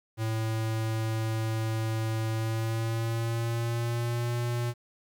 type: tone with pitch glide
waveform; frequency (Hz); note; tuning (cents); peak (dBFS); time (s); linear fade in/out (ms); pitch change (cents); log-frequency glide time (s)
square; 111.2 to 119.87; A2 to A#2; +19 to +49; -28; 0.17-4.74; 50; +130; 2.32-4.36
effects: 10-bit